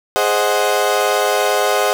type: chord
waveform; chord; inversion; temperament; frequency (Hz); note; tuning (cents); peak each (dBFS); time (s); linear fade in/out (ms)
30% pulse; Ab dominant seventh; none; equal; 415.3 / 523.3 / 622.3 / 740; Ab4 / C5 / Eb5 / Gb5; 0 / 0 / 0 / 0; -17; 0.16-1.93; 0
effects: 7-bit